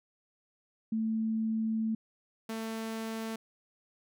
sine / sawtooth tone pair in turn, 221.6 / 223.3 Hz, A3 / A3, +13 / +26 cents, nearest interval unison, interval 13 cents, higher second, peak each -28 / -31 dBFS, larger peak first, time 0.92-1.95 / 2.49-3.36 s, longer first, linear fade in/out 5 ms, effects none

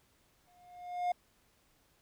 triangle tone with exponential growth, 713 Hz, F5, 36 cents sharp, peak -25 dBFS, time 0.47-1.12 s, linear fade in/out 5 ms, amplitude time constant 140 ms, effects pink hiss -70 dBFS RMS until 2.01 s

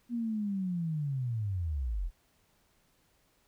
sine linear sweep, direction down, 242.6 to 36.71 Hz, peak -30 dBFS, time 0.09-2.11 s, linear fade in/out 50 ms, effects pink hiss -70 dBFS RMS until 3.47 s

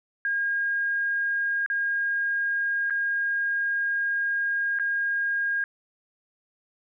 sine tone with dropouts, 1623 Hz, G#6, 40 cents flat, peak -23 dBFS, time 0.25-5.64 s, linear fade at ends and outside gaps 1 ms, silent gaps 1.662-1.7 / 2.899-2.906 / 4.788-4.797 s, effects none

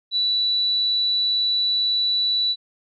sine tone, 3951 Hz, B7, in tune, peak -18 dBFS, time 0.11-2.56 s, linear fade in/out 50 ms, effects none

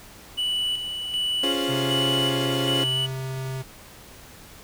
triangle tone with tremolo, 2960 Hz, F#7, in tune, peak -21 dBFS, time 0.37-3.07 s, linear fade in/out 20 ms, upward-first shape square, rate 1.3 Hz, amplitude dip 50%
35% pulse chord, Db major seventh, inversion none, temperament equal, 277.2 / 349.2 / 415.3 / 523.3 Hz, Db4 / F4 / Ab4 / C5, 0 / 0 / 0 / 0 cents, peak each -26 / -28 / -31 / -31 dBFS, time 1.43-2.84 s, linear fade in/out 5 ms
square tone with vibrato, 130.81 Hz, C3, in tune, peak -29 dBFS, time 1.68-3.63 s, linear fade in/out 20 ms, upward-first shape square, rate 0.78 Hz, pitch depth 14 cents each way
effects pink hiss -46 dBFS RMS until 4.63 s

